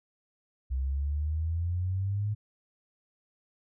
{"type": "exponential sweep", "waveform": "sine", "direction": "up", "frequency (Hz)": [63.9, 106.8], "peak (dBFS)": -27, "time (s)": [0.7, 2.35], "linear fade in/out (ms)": 20, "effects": []}